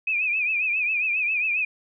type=tone with vibrato; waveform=sine; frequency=2494 Hz; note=D#7; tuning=3 cents sharp; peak=-21 dBFS; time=0.07-1.65 s; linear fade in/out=5 ms; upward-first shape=triangle; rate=7.4 Hz; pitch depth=110 cents each way; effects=none